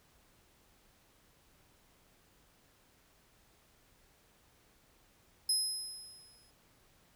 25% pulse tone with exponential decay, 5100 Hz, D#8, 42 cents sharp, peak -22 dBFS, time 5.49-6.51 s, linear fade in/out 5 ms, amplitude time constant 220 ms, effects pink hiss -67 dBFS RMS until 7.15 s

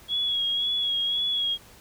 sine tone with vibrato, 3334 Hz, G#7, 6 cents sharp, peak -23 dBFS, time 0.08-1.58 s, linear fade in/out 50 ms, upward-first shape sine, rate 1.9 Hz, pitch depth 34 cents each way, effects pink hiss -51 dBFS RMS until 1.8 s

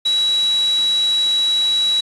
sine tone in noise, 3900 Hz, B7, 23 cents flat, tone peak -14 dBFS, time 0.05-2.01 s, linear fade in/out 10 ms, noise white, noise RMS -31 dBFS, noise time 0.05-2.01 s, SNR +14 dB, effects resampled to 24000 Hz

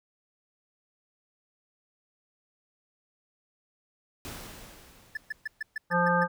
pink noise with exponential decay, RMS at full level -39 dBFS, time 4.25-6 s, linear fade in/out 0 ms, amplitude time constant 380 ms
triangle tone bursts, 1742 Hz, A6, 18 cents flat, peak -28 dBFS, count 8, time 5.15-6.236 s, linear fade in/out 5 ms, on 22 ms, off 130 ms
harmonic tone, 174.61 Hz, F3, in tune, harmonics 1 / 3 / 5 / 7 / 9, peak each -28 / -28 / -28 / -28 / -28 dBFS, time 5.9-6.28 s, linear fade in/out 50 ms
effects none

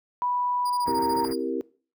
sine tone with pitch glide, 984 to 930.9 Hz, B5 to A#5, -7 to -3 cents, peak -23 dBFS, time 0.22-1.25 s, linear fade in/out 0 ms, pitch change -96 cents, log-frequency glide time 0.8-0.97 s
sawtooth tone bursts, 4847 Hz, D#8, 46 cents flat, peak -32 dBFS, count 10, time 0.65-1.359 s, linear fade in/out 10 ms, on 52 ms, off 21 ms
pink band-stop noise, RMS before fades -39 dBFS, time 0.85-1.34 s, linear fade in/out 20 ms, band 2000 to 12000 Hz, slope 48 dB/octave
sine chord, C dominant seventh, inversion none, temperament equal, 261.6 / 329.6 / 392 / 466.2 Hz, C4 / E4 / G4 / Bb4, 0 / 0 / 0 / 0 cents, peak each -31 dBFS, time 0.88-1.61 s, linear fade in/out 0 ms
effects noise-tail reverb RT60 0.4 s tail -21 dB re dry + high-pass 80 Hz 12 dB/octave

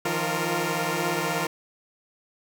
10% pulse tone cluster, 157.4 / 174.1 / 350.1 / 461.5 Hz, D#3 / F3 / F4 / A#4, +20 / -5 / +4 / -17 cents, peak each -22 dBFS, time 0.05-1.47 s, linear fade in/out 5 ms, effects none

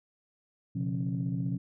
sine tone cluster, 125.3 / 140.6 / 175.7 / 273.6 Hz, B2 / C#3 / F3 / C#4, +25 / +25 / +11 / -23 cents, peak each -32 / -36 / -32 / -37 dBFS, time 0.75-1.58 s, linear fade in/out 10 ms, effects tanh soft clip ceiling -21 dBFS

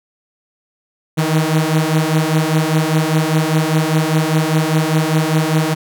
sawtooth beating tone pair, 155 / 160 Hz, D#3 / D#3, -6 / +49 cents, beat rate 5 Hz, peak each -12 / -12 dBFS, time 1.17-5.75 s, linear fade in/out 20 ms, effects none

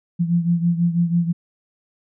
sine beating tone pair, 170 / 176.1 Hz, F3 / F3, -46 / +15 cents, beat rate 6.1 Hz, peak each -17 / -22 dBFS, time 0.19-1.33 s, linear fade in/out 20 ms, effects none

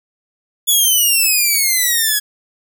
5% pulse exponential sweep, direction down, 3445 to 1661.2 Hz, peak -3 dBFS, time 0.67-2.2 s, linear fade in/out 20 ms, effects none

